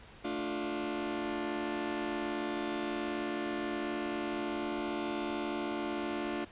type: chord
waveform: sawtooth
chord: D minor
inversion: second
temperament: just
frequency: 220.2 / 293.7 / 352.4 Hz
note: A3 / D4 / F4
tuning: +2 / 0 / +16 cents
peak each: -37 / -33 / -33 dBFS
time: 0.24-6.45 s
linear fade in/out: 10 ms
effects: pink hiss -54 dBFS RMS until 6.51 s + resampled to 8000 Hz